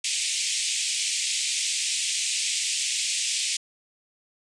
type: band-pass noise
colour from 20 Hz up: white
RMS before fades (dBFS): -27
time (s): 0.04-3.57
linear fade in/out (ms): 5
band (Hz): 2200 to 8800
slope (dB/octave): 48
effects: resampled to 24000 Hz